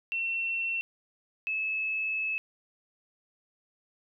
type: tone pair in turn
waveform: sine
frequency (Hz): 2707 / 2599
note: E7 / E7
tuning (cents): +45 / -25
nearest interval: minor second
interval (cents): 70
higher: first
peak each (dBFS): -28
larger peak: neither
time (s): 0.12-0.81 / 1.47-2.38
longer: second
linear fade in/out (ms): 0
effects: none